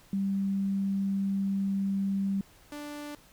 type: tone pair in turn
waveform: sine / sawtooth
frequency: 196 / 293.7 Hz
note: G3 / D4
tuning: 0 / 0 cents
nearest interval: perfect fifth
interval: 700 cents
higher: second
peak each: -26 / -34 dBFS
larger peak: first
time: 0.13-2.41 / 2.72-3.15 s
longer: first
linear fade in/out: 2 ms
effects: pink hiss -58 dBFS RMS until 3.32 s